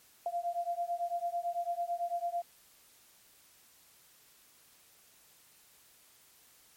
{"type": "beating tone pair", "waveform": "sine", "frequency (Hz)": [689, 698], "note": ["F5", "F5"], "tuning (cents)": [-24, -1], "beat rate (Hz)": 9, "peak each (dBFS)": [-35, -35], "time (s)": [0.26, 2.42], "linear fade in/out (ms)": 2, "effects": ["white hiss -62 dBFS RMS until 6.76 s", "MP3 64 kbps"]}